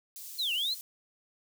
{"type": "high-pass noise", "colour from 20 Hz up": "white", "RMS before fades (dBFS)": -44, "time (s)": [0.16, 0.81], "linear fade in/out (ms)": 0, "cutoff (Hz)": 5400, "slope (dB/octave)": 12}
{"type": "linear two-way sweep", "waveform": "sine", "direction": "down then up", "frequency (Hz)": [4298, 2673, 4298], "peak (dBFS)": -28, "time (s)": [0.38, 0.75], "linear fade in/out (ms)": 20, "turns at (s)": 0.53}
{"effects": []}